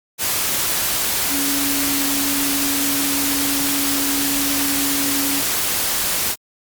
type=tone in noise; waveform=sine; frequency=280.6 Hz; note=C#4; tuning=21 cents sharp; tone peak=-23 dBFS; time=1.28-5.43 s; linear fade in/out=50 ms; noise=white; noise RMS=-20 dBFS; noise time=0.18-6.36 s; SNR=-6 dB; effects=Opus 48 kbps